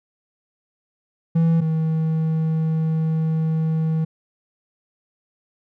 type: tone pair in turn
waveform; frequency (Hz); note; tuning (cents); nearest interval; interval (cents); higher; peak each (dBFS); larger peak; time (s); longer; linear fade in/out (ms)
triangle; 164.81 / 159.66; E3 / D#3; 0 / +45; minor second; 55; first; -12 / -16; first; 1.35-1.61 / 1.61-4.05; second; 10
effects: none